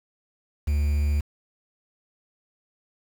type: tone with quantisation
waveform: triangle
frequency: 73.2 Hz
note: D2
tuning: 5 cents flat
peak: -18 dBFS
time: 0.67-1.21 s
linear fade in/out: 10 ms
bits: 7
effects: none